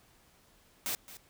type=noise with echo; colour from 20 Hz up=white; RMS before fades=-34 dBFS; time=0.86-0.95 s; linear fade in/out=0 ms; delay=220 ms; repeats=1; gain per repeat=-15 dB; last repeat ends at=1.17 s; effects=pink hiss -64 dBFS RMS until 1.29 s